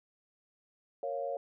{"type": "chord", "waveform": "sine", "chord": "Bb minor", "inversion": "none", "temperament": "equal", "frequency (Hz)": [466.2, 554.4, 698.5], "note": ["Bb4", "Db5", "F5"], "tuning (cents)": [0, 0, 0], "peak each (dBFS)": [-40, -35, -39], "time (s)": [1.03, 1.37], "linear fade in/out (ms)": 2, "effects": []}